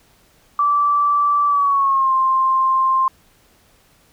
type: tone with pitch glide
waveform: sine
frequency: 1162 to 1053.3 Hz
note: D6 to C6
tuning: -19 to +11 cents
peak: -13 dBFS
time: 0.59-3.08 s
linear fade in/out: 2 ms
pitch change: -170 cents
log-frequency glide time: 1.47-2.13 s
effects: pink hiss -55 dBFS RMS until 4.12 s